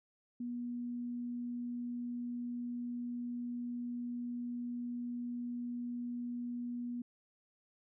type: tone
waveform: sine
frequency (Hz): 241.8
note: B3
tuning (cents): -36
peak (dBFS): -37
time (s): 0.4-7.02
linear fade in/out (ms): 5
effects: none